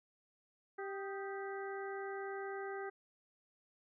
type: harmonic tone with a mistuned harmonic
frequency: 392 Hz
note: G4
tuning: in tune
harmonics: 1 / 2 / 3 / 4 / 5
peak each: -42 / -47 / -51 / -49 / -53 dBFS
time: 0.78-2.9 s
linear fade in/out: 10 ms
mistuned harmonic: 3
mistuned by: +88 cents
effects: none